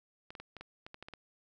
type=clicks; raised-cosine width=0.3 ms; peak=-30 dBFS; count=10; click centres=0.305 / 0.352 / 0.4 / 0.567 / 0.61 / 0.865 / 0.944 / 1.026 / 1.085 / 1.137 s; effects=none